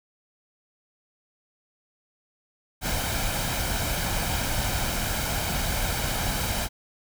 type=noise with comb filter; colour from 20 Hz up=pink; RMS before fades=-27 dBFS; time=2.81-6.69 s; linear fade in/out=50 ms; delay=1.3 ms; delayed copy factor=+0.5; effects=none